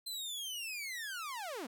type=linear sweep; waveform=sawtooth; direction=down; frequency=4130 to 210.5 Hz; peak=-36 dBFS; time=0.06-1.67 s; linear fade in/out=10 ms; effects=none